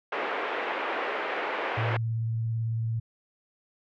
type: band-pass noise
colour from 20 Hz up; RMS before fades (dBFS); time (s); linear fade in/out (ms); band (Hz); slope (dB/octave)
pink; -31; 0.12-1.97; 5; 390 to 2500; 24
type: tone with vibrato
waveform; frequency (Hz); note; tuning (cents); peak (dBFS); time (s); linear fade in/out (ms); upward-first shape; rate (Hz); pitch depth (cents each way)
sine; 113.5; A#2; -46; -26; 1.77-3; 10; square; 18; 17
effects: none